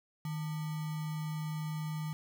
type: tone with sample-and-hold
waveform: sine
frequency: 155.2 Hz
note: D#3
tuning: 4 cents flat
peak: -34 dBFS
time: 0.25-2.13 s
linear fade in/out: 2 ms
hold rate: 1050 Hz
effects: none